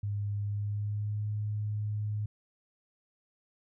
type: tone with pitch glide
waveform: sine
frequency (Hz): 102.3 to 105.3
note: G#2 to G#2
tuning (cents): -26 to +24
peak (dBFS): -30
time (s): 0.03-2.26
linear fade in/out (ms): 5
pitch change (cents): +50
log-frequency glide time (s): 0.44-1.27
effects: none